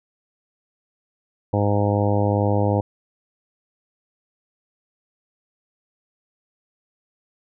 harmonic tone, 102.4 Hz, G#2, 24 cents flat, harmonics 1 / 2 / 3 / 4 / 5 / 6 / 7 / 8 / 9, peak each -20 / -26 / -26 / -29 / -24 / -29 / -31 / -29 / -32 dBFS, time 1.53-2.81 s, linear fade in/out 5 ms, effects none

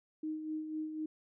sine tone with tremolo, 311.1 Hz, D#4, in tune, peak -34 dBFS, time 0.23-1.06 s, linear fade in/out 5 ms, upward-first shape sine, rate 4 Hz, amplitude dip 50%, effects none

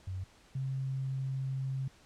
sine tone pair in turn, 93.4 / 133.39 Hz, F#2 / C3, +17 / +34 cents, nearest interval tritone, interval 617 cents, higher second, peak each -35 / -32 dBFS, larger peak second, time 0.07-0.24 / 0.55-1.88 s, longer second, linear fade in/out 5 ms, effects pink hiss -61 dBFS RMS until 2.05 s + low-pass 8000 Hz 12 dB/octave

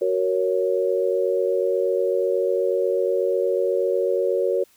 sine chord, F# major, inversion none, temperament equal with one note detuned, 372.4 / 466.2 / 554.4 Hz, F#4 / A#4 / C#5, +11 / 0 / 0 cents, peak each -23 dBFS, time 0.01-4.64 s, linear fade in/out 10 ms, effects white hiss -58 dBFS RMS until 4.76 s

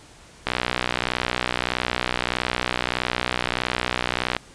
click train, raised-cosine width 0.3 ms, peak -5 dBFS, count 241, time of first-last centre 0.47-4.366 s, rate 61.6 Hz, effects pink hiss -48 dBFS RMS until 4.54 s + resampled to 22050 Hz

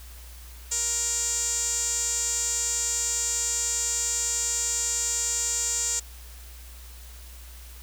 sawtooth tone with band-pass filter, 470 Hz, A#4, 14 cents sharp, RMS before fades -27 dBFS, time 0.71-6 s, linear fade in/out 10 ms, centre 7200 Hz, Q 7.4, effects added 60 Hz sine -42 dBFS peak until 7.82 s + white hiss -49 dBFS RMS until 7.82 s

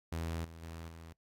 sawtooth tone with level steps, 82.41 Hz, E2, in tune, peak -32 / -45 / -40 / -45 dBFS, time 0.12-1.13 s, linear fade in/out 5 ms, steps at 0.44 / 0.62 / 0.88 s, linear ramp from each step 10 ms, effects noise-tail reverb RT60 0.1 s tail -22 dB re dry + AAC 48 kbps

